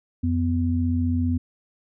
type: tone pair together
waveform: sine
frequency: 88.1 / 249.2 Hz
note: F2 / B3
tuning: +16 / +16 cents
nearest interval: octave + tritone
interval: 1800 cents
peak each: -22 / -23 dBFS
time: 0.23-1.38 s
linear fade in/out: 10 ms
effects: none